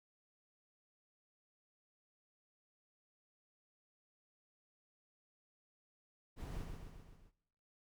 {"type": "noise with echo", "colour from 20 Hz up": "brown", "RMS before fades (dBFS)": -44, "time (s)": [6.36, 6.67], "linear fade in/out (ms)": 50, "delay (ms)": 130, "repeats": 5, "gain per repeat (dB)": -4, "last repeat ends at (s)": 7.32, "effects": ["noise-tail reverb RT60 0.8 s tail -19 dB re dry"]}